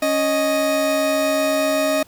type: tone pair together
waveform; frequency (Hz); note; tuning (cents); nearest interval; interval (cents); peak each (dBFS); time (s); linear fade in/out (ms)
40% pulse; 277.2 / 622.3; C#4 / D#5; 0 / 0; octave + major second; 1400; -22 / -17; 0.02-2.03; 5
effects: pink hiss -51 dBFS RMS until 2.07 s